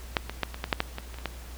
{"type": "clicks", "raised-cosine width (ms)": 0.3, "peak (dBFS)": [-6, -17, -9, -20, -13, -6, -8, -18, -25, -25, -13], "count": 11, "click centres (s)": [0.168, 0.296, 0.433, 0.544, 0.641, 0.728, 0.804, 0.984, 1.143, 1.186, 1.257], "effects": ["added 60 Hz sine -40 dBFS peak until 1.57 s", "pink hiss -48 dBFS RMS until 1.57 s"]}